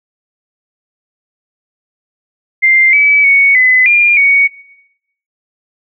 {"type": "tone with pitch steps", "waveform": "sine", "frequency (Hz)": [2095, 2291, 2225, 2019, 2405, 2236], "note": ["C7", "D7", "C#7", "B6", "D7", "C#7"], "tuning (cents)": [2, -44, 6, 38, 41, 14], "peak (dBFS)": -5, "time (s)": [2.62, 4.48], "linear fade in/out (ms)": 20, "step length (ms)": 310, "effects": ["noise-tail reverb RT60 0.8 s tail -19 dB re dry"]}